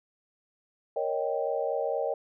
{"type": "chord", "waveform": "sine", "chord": "Eb dominant seventh", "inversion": "second", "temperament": "equal with one note detuned", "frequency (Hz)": [466.2, 554.4, 619, 784], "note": ["Bb4", "Db5", "Eb5", "G5"], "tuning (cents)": [0, 0, -9, 0], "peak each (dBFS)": [-32, -31, -32, -35], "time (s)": [0.96, 2.14], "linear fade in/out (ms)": 5, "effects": []}